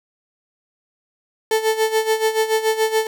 35% pulse tone with tremolo, 440 Hz, A4, in tune, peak -12 dBFS, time 1.51-3.07 s, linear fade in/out 2 ms, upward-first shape sine, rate 7 Hz, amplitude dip 75%, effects none

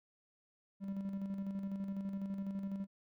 triangle tone with tremolo, 196 Hz, G3, in tune, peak -34 dBFS, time 0.8-2.87 s, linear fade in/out 50 ms, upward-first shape square, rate 12 Hz, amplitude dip 40%, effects none

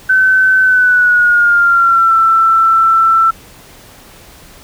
sine tone with pitch glide, 1525 to 1335.3 Hz, G6 to E6, -48 to +22 cents, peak -6 dBFS, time 0.09-3.31 s, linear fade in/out 10 ms, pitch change -230 cents, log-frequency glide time 0.62-2.16 s, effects pink hiss -39 dBFS RMS until 4.63 s

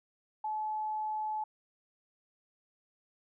sine tone, 860 Hz, A5, 40 cents flat, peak -32 dBFS, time 0.44-1.44 s, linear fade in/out 5 ms, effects none

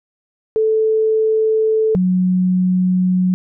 sine tone pair in turn, 438.5 / 183.3 Hz, A4 / F#3, -6 / -16 cents, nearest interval octave + minor third, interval 1510 cents, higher first, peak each -12 dBFS, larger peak neither, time 0.56-1.95 / 1.95-3.34 s, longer neither, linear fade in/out 0 ms, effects none

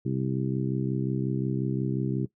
harmonic tone, 65.6 Hz, C2, 5 cents sharp, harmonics 2 / 3 / 4 / 5 / 6, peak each -28 / -32 / -35 / -33 / -37 dBFS, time 0.05-2.26 s, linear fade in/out 10 ms, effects noise-tail reverb RT60 0.1 s tail -17 dB re dry

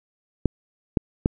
clicks, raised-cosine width 3 ms, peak -5 dBFS, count 3, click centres 0.457 / 0.972 / 1.259 s, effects none

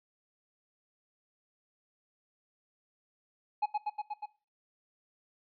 triangle tone with echo, 839 Hz, G#5, 17 cents sharp, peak -24 dBFS, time 3.62-3.66 s, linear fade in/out 10 ms, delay 120 ms, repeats 5, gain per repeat -2 dB, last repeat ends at 4.26 s, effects noise-tail reverb RT60 0.3 s tail -17 dB re dry + resampled to 11025 Hz

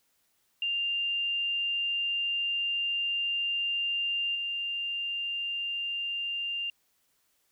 sine tone with level steps, 2794 Hz, F7, in tune, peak -27 / -30 dBFS, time 0.62-6.7 s, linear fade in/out 2 ms, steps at 4.35 s, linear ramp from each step 2 ms, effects white hiss -72 dBFS RMS until 7.51 s

